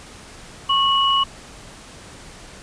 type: tone pair together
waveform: sine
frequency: 1097.5 / 2930 Hz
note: C#6 / F#7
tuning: -18 / -18 cents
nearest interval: octave + perfect fourth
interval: 1700 cents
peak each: -17 / -18 dBFS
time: 0.69-1.24 s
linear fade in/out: 10 ms
effects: pink hiss -41 dBFS RMS until 2.62 s + resampled to 22050 Hz